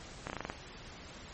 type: slowing click train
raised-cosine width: 0.5 ms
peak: -21 dBFS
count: 7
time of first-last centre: 0.27-0.499 s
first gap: 29 ms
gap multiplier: 1.11
effects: pink hiss -49 dBFS RMS until 1.33 s + MP3 32 kbps